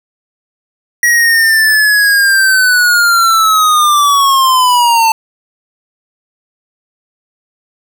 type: linear sweep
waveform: square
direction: down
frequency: 1913 to 886 Hz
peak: -7 dBFS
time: 1.03-5.12 s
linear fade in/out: 2 ms
effects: 8-bit

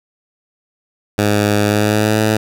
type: tone with pitch glide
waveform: 10% pulse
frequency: 103.83 to 108.36 Hz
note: G#2 to A2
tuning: 0 to -26 cents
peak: -4 dBFS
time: 1.18-2.37 s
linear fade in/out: 5 ms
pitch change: +74 cents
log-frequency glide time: 1.65-2.21 s
effects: none

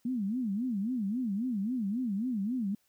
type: tone with vibrato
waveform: sine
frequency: 224 Hz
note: A3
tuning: 31 cents sharp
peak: -29 dBFS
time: 0.05-2.75 s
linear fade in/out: 5 ms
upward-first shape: sine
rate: 3.7 Hz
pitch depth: 260 cents each way
effects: white hiss -72 dBFS RMS until 2.88 s

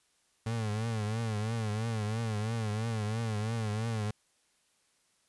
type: tone with vibrato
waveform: 35% pulse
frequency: 110 Hz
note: A2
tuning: in tune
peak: -29 dBFS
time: 0.46-4.11 s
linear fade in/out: 5 ms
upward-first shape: triangle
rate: 3 Hz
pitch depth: 110 cents each way
effects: white hiss -71 dBFS RMS until 5.28 s + resampled to 24000 Hz

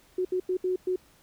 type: tone bursts at uneven times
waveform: sine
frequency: 367.6 Hz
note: F#4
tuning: 11 cents flat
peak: -24 dBFS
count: 5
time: 0.18-0.25 / 0.32-0.4 / 0.49-0.57 / 0.64-0.76 / 0.87-0.96 s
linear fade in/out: 5 ms
effects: pink hiss -60 dBFS RMS until 1.22 s

